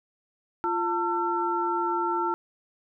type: tone cluster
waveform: sine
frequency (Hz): 347.3 / 897 / 1348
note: F4 / A5 / E6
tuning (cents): -10 / +33 / +38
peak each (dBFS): -29 / -27 / -29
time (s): 0.64-2.34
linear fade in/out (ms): 0
effects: none